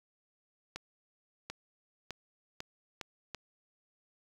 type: accelerating click train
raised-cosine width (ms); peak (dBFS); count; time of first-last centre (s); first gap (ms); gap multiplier
0.2; -22; 6; 0.76-3.347; 740; 0.82
effects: 8-bit